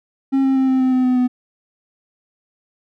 triangle tone with pitch steps, 270 / 267.1 / 264.1 / 261.3 / 258.4 / 255.6 / 252.8 / 250 Hz, C#4 / C4 / C4 / C4 / C4 / C4 / B3 / B3, -45 / +36 / +16 / -2 / -21 / -40 / +41 / +21 cents, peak -11 dBFS, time 0.32-1.28 s, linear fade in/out 20 ms, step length 120 ms, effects none

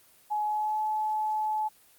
sine tone with pitch glide, 844 to 859.7 Hz, G#5 to A5, +28 to -40 cents, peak -26 dBFS, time 0.3-1.69 s, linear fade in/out 20 ms, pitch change +32 cents, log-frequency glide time 0.43-0.8 s, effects white hiss -59 dBFS RMS until 1.98 s + Opus 24 kbps

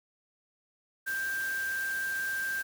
sine tone in noise, 1579 Hz, G6, 12 cents sharp, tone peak -30 dBFS, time 1.06-2.63 s, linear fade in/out 20 ms, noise white, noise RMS -43 dBFS, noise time 1.06-2.63 s, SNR +10 dB, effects none

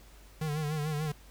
square tone with vibrato, 151.8 Hz, D#3, 42 cents flat, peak -31 dBFS, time 0.41-1.12 s, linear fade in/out 5 ms, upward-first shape sine, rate 6.8 Hz, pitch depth 69 cents each way
click, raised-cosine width 3 ms, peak -38 dBFS, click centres 1.051 s
effects added 50 Hz sine -53 dBFS peak until 1.3 s + pink hiss -58 dBFS RMS until 1.3 s

